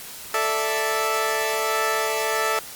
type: chord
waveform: 15% pulse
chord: A suspended fourth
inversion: none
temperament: equal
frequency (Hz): 440 / 587.3 / 659.3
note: A4 / D5 / E5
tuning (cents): 0 / 0 / 0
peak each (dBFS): -18 / -22 / -20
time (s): 0.34-2.59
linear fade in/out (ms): 2
effects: white hiss -38 dBFS RMS until 2.75 s + Opus 48 kbps